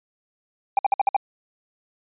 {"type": "tone bursts", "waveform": "triangle", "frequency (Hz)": 797, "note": "G5", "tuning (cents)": 28, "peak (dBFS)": -13, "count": 6, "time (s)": [0.77, 1.165], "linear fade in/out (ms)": 2, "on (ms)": 20, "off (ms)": 55, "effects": ["resampled to 8000 Hz"]}